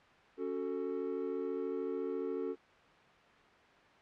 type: chord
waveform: triangle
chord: F# minor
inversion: second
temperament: just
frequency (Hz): 277.5 / 370 / 444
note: C#4 / F#4 / A4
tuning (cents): +2 / 0 / +16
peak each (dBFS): -39 / -37 / -36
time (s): 0.37-2.56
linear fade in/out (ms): 50
effects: white hiss -60 dBFS RMS until 4.01 s + low-pass 2000 Hz 12 dB/octave